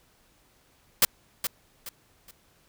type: noise with echo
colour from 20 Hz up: white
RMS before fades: -18 dBFS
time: 1.02-1.05 s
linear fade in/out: 2 ms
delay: 420 ms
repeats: 3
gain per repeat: -10 dB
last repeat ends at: 2.31 s
effects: pink hiss -63 dBFS RMS until 2.68 s